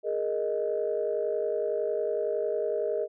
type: chord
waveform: sine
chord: Ab suspended second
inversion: none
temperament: equal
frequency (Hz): 415.3 / 466.2 / 622.3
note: Ab4 / Bb4 / Eb5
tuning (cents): 0 / 0 / 0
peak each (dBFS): -30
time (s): 0.03-3.08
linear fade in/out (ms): 50
effects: tanh soft clip ceiling -17 dBFS